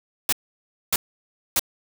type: noise bursts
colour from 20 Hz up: white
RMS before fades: -20 dBFS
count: 3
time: 0.29-1.595 s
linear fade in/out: 2 ms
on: 35 ms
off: 600 ms
effects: none